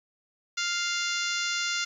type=harmonic tone; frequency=698.5 Hz; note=F5; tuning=in tune; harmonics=2 / 3 / 4 / 5 / 6 / 7 / 8 / 9 / 10; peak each=-32 / -34 / -35 / -36 / -37 / -37 / -38 / -39 / -39 dBFS; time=0.57-1.85 s; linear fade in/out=10 ms; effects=10-bit